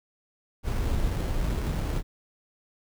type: noise with sample-and-hold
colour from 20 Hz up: brown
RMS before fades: -27 dBFS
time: 0.63-2.03 s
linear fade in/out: 50 ms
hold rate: 3675 Hz
effects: none